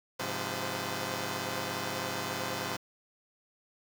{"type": "tone cluster", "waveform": "5% pulse", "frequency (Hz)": [103.3, 131.8, 175, 507], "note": ["G#2", "C3", "F3", "B4"], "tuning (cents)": [-9, 13, 4, 45], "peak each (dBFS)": -27, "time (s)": [0.19, 2.77], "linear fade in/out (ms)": 10, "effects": ["8-bit"]}